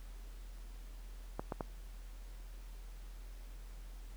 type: clicks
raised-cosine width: 1 ms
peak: -23 dBFS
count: 3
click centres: 1.395 / 1.522 / 1.608 s
effects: added 42 Hz sine -46 dBFS peak until 4.16 s + pink hiss -62 dBFS RMS until 4.16 s

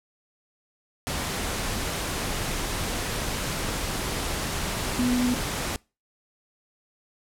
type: tone in noise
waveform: sine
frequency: 246.9 Hz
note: B3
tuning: in tune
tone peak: -21 dBFS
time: 4.99-5.34 s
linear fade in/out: 0 ms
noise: pink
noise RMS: -29 dBFS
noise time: 1.07-5.76 s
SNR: +5 dB
effects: noise-tail reverb RT60 0.3 s tail -25 dB re dry + low-pass 12000 Hz 12 dB/octave

